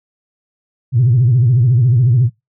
sine tone with vibrato, 122.4 Hz, B2, 15 cents flat, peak -7 dBFS, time 0.92-2.3 s, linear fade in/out 50 ms, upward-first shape sine, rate 14 Hz, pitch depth 170 cents each way, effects noise-tail reverb RT60 0.2 s tail -24 dB re dry + tanh soft clip ceiling -4 dBFS

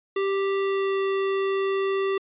square tone with pitch glide, 392 to 389.5 Hz, G4 to G4, 0 to -11 cents, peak -23 dBFS, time 0.16-2.18 s, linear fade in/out 5 ms, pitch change -11 cents, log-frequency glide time 0.59-0.99 s, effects resampled to 8000 Hz

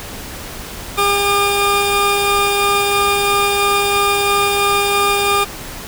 20% pulse tone pair together, 403.8 / 1208.4 Hz, G#4 / D6, -49 / +49 cents, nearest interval octave + perfect fifth, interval 1898 cents, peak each -11 dBFS, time 0.97-5.45 s, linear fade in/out 20 ms, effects pink hiss -30 dBFS RMS until 5.87 s

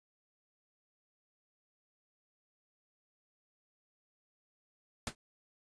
pink noise with exponential decay, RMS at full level -32 dBFS, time 5.07-5.15 s, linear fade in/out 2 ms, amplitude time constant 17 ms, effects resampled to 22050 Hz

